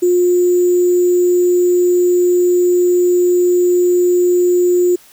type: tone with sample-and-hold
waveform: sine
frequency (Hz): 356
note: F4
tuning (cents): +33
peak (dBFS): -9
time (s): 0.02-4.96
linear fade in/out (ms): 10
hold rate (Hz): 7350
effects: white hiss -45 dBFS RMS until 5.12 s